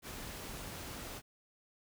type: noise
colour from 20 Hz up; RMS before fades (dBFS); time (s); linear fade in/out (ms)
pink; -45; 0.02-1.22; 50
effects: none